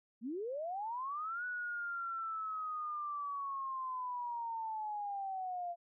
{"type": "linear two-way sweep", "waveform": "sine", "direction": "up then down", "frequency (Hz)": [207.5, 1480, 686], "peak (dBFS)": -37, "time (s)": [0.21, 5.76], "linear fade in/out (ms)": 50, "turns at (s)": 1.45, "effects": []}